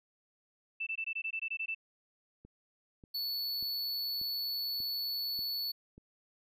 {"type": "tone bursts", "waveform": "sine", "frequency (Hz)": 2654, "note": "E7", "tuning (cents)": 11, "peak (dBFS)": -33, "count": 11, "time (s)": [0.8, 1.748], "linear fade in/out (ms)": 10, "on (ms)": 68, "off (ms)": 20}
{"type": "click train", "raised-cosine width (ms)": 3, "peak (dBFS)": -40, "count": 7, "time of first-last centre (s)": [2.45, 5.979], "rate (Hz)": 1.7}
{"type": "tone", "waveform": "square", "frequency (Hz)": 4435, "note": "C#8", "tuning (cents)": 0, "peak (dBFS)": -34, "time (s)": [3.14, 5.72], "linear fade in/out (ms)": 10}
{"effects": []}